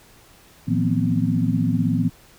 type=tone cluster; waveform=sine; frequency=112.5 / 161.6 / 177.4 / 239 / 258.4 Hz; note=A2 / E3 / F3 / A#3 / C4; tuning=+39 / -34 / +27 / +43 / -21 cents; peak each=-24 dBFS; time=0.67-2.1 s; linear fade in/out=20 ms; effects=pink hiss -51 dBFS RMS until 2.38 s